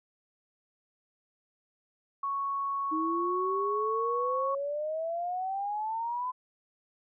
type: tone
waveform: sine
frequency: 1108.7 Hz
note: C#6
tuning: in tune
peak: -29 dBFS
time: 2.23-4.55 s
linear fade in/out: 5 ms
type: exponential sweep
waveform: sine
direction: up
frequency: 311.1 to 1021 Hz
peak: -30 dBFS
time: 2.91-6.32 s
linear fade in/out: 20 ms
effects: none